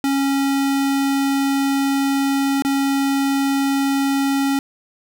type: tone with dropouts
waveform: square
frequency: 275.3 Hz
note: C#4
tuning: 12 cents flat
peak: -17 dBFS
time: 0.04-4.59 s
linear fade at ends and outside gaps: 1 ms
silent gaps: 2.622-2.649 s
effects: none